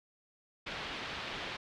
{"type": "low-pass noise", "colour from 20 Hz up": "white", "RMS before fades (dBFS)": -41, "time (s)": [0.66, 1.57], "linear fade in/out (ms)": 10, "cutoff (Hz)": 3600, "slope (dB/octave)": 24, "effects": []}